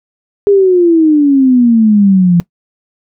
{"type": "exponential sweep", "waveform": "sine", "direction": "down", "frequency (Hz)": [410, 170], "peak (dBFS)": -4, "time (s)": [0.47, 2.4], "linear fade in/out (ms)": 0, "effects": ["noise-tail reverb RT60 0.1 s tail -20 dB re dry"]}